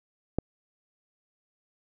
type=click; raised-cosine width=2 ms; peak=-12 dBFS; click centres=0.386 s; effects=none